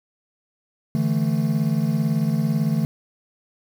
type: chord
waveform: triangle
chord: D suspended second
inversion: none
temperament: equal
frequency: 146.83 / 164.81 / 220 Hz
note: D3 / E3 / A3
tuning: 0 / 0 / 0 cents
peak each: -21 dBFS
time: 0.95-2.85 s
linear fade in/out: 0 ms
effects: 7-bit